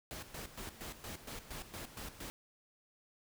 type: noise with tremolo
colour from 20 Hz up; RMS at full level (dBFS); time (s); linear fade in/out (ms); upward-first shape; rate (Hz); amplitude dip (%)
pink; -45; 0.11-2.3; 0; square; 4.3; 70
effects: none